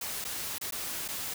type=noise with dropouts; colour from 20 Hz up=white; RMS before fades=-36 dBFS; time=0.01-1.34 s; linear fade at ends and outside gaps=5 ms; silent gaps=0.243-0.249 / 0.583-0.611 / 0.709-0.722 / 1.08-1.085 s; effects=none